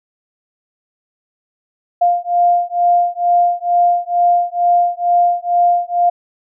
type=beating tone pair; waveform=sine; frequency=700 / 702.2 Hz; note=F5 / F5; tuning=+4 / +9 cents; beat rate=2.2 Hz; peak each=-14 dBFS; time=2.01-6.1 s; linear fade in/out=10 ms; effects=none